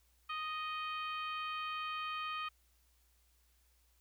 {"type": "harmonic tone with a mistuned harmonic", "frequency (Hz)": 622.3, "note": "D#5", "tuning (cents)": 0, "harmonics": [2, 3, 4, 5, 6, 7], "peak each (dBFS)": [-39, -50, -45, -47, -59, -59], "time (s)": [0.29, 2.49], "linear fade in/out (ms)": 10, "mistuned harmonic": 7, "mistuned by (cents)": 18, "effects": ["added 60 Hz sine -70 dBFS peak until 4 s", "white hiss -74 dBFS RMS until 4 s"]}